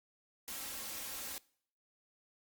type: noise with comb filter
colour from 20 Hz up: white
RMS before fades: -43 dBFS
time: 0.48-1.38 s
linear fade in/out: 0 ms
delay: 3.7 ms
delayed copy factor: +0.5
effects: noise-tail reverb RT60 0.6 s tail -23 dB re dry + Opus 48 kbps